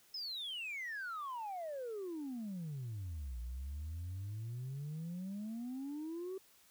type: exponential two-way sweep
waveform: sine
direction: down then up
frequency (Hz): 5260 to 57.8 to 387.3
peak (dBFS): -38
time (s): 0.14-6.38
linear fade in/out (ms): 5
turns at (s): 3.39
effects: tanh soft clip ceiling -38 dBFS + white hiss -66 dBFS RMS until 6.7 s